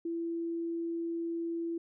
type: tone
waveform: sine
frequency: 335.1 Hz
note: E4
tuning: 29 cents sharp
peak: -32 dBFS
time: 0.05-1.78 s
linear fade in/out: 5 ms
effects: none